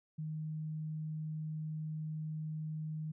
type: tone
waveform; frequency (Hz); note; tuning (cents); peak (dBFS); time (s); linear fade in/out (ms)
sine; 155.56; D#3; 0; -37; 0.18-3.12; 10
effects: none